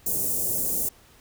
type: band-stop noise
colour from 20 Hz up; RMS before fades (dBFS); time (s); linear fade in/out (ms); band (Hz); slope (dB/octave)
white; -26; 0.06-0.89; 5; 580 to 7500; 24
effects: pink hiss -55 dBFS RMS until 1.2 s